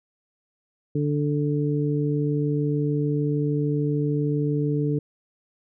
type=harmonic tone; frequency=146.83 Hz; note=D3; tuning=in tune; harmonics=1 / 2 / 3; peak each=-23 / -26 / -28 dBFS; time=0.95-4.99 s; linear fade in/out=5 ms; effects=none